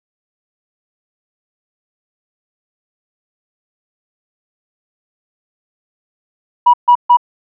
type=tone bursts; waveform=sine; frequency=970 Hz; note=B5; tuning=31 cents flat; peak=-3 dBFS; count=3; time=6.66-7.171 s; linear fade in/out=10 ms; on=77 ms; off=140 ms; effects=tanh soft clip ceiling 0 dBFS